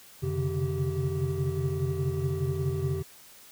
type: tone cluster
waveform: triangle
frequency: 89.6 / 132.6 / 137.5 / 149.3 / 386.3 Hz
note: F2 / C3 / C#3 / D3 / G4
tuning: +45 / +23 / -14 / +29 / -25 cents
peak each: -31 dBFS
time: 0.22-3.03 s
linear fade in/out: 20 ms
effects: white hiss -52 dBFS RMS until 3.51 s